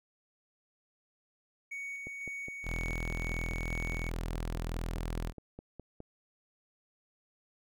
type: tone with tremolo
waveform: triangle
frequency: 2233 Hz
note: C#7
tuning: 12 cents sharp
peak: -36 dBFS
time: 1.71-4.1 s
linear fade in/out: 10 ms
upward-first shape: square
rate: 2 Hz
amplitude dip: 25%
type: click train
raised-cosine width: 2 ms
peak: -31 dBFS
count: 20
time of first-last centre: 2.07-6.004 s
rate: 4.83 Hz
type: tone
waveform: sawtooth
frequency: 41.43 Hz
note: E1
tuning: 9 cents sharp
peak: -30 dBFS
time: 2.63-5.33 s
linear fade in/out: 50 ms
effects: none